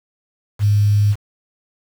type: tone with quantisation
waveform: sine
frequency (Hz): 103.4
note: G#2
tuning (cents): -7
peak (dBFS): -11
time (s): 0.59-1.16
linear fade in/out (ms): 50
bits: 6
effects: none